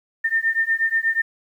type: beating tone pair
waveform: sine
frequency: 1805 / 1813.3 Hz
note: A6 / A#6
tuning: +44 / -48 cents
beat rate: 8.3 Hz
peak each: -21 dBFS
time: 0.24-1.22 s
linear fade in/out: 10 ms
effects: 9-bit